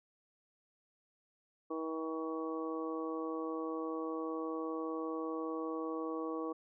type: harmonic tone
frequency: 160.3 Hz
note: E3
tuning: 48 cents flat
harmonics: 2 / 3 / 4 / 5 / 6 / 7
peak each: -39 / -40 / -49 / -51 / -53 / -44 dBFS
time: 1.7-6.53 s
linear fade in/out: 10 ms
effects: none